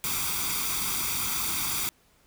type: noise with comb filter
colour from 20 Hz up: white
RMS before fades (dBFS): -29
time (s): 0.04-1.89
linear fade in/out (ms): 0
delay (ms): 0.85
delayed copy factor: +0.7
effects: pink hiss -63 dBFS RMS until 2.26 s